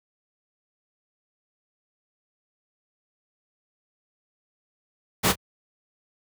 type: noise with echo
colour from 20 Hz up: pink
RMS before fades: -20 dBFS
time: 5.23-5.33 s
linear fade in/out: 20 ms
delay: 27 ms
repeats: 1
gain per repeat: -13 dB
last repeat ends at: 5.357 s
effects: high-pass 80 Hz 12 dB/octave